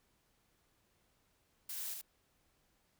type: noise with echo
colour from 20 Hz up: blue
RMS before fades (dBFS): -43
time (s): 1.69-1.94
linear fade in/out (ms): 5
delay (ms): 74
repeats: 1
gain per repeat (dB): -3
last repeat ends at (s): 2.014
effects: pink hiss -75 dBFS RMS until 2.99 s